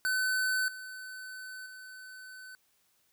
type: tone with level steps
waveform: square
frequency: 1515 Hz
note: F#6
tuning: 40 cents sharp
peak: -28 / -42 / -46 dBFS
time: 0.05-2.55 s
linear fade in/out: 0 ms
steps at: 0.68 / 1.66 s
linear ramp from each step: 2 ms
effects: white hiss -71 dBFS RMS until 3.12 s